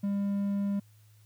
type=tone; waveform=triangle; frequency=200.3 Hz; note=G3; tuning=38 cents sharp; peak=-25 dBFS; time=0.03-0.8 s; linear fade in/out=10 ms; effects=added 106 Hz sine -56 dBFS peak until 1.25 s + white hiss -67 dBFS RMS until 1.25 s